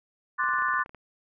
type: chord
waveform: sine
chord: D dominant seventh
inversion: third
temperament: equal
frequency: 1046.5 / 1174.7 / 1480 / 1760 Hz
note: C6 / D6 / F#6 / A6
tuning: 0 / 0 / 0 / 0 cents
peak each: -29 dBFS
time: 0.38-0.84 s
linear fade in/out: 20 ms
type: clicks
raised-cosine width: 0.5 ms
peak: -30 dBFS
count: 11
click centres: 0.438 / 0.488 / 0.537 / 0.587 / 0.622 / 0.686 / 0.738 / 0.792 / 0.861 / 0.894 / 0.947 s
effects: none

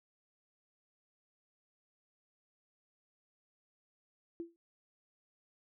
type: tone with exponential decay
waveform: sine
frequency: 337.5 Hz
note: E4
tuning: 41 cents sharp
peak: -35 dBFS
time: 4.4-4.56 s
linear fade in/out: 0 ms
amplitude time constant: 33 ms
effects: none

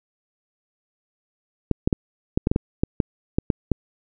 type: clicks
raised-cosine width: 3 ms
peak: -5 dBFS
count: 12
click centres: 1.713 / 1.875 / 1.928 / 2.375 / 2.471 / 2.515 / 2.561 / 2.835 / 3.002 / 3.385 / 3.502 / 3.717 s
effects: none

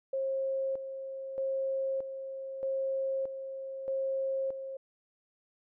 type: tone with tremolo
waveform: sine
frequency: 536 Hz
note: C5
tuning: 42 cents sharp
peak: -29 dBFS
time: 0.13-4.77 s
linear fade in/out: 5 ms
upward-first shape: square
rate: 0.8 Hz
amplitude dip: 60%
effects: none

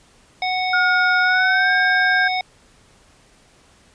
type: harmonic tone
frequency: 740 Hz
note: F#5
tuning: in tune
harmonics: 1 / 3 / 5 / 7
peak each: -21 / -24 / -29 / -31 dBFS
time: 0.42-2.41 s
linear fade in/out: 2 ms
type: tone with pitch glide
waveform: sine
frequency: 1433 to 1599.2 Hz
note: F6 to G6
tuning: +44 to +34 cents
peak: -15 dBFS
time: 0.73-2.28 s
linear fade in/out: 5 ms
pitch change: +190 cents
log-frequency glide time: 1.21-1.72 s
effects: pink hiss -53 dBFS RMS until 3.94 s + resampled to 22050 Hz

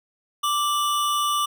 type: tone pair together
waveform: square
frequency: 1174.7 / 2960 Hz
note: D6 / F#7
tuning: 0 / 0 cents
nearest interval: octave + major third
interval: 1600 cents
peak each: -22 / -29 dBFS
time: 0.43-1.46 s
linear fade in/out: 10 ms
effects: none

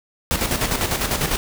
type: noise with tremolo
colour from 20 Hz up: pink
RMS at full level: -20 dBFS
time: 0.31-1.37 s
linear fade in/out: 0 ms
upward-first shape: square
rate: 10 Hz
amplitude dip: 55%
effects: none

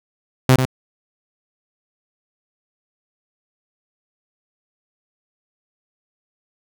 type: tone with echo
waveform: sawtooth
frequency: 129.5 Hz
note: C3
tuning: 17 cents flat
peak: -5 dBFS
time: 0.49-0.56 s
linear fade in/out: 2 ms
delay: 93 ms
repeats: 1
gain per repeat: -7 dB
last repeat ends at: 0.653 s
effects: none

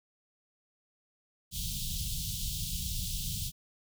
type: band-stop noise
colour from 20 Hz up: pink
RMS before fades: -35 dBFS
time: 1.51-3.52 s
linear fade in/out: 50 ms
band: 180 to 3100 Hz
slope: 48 dB/octave
effects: none

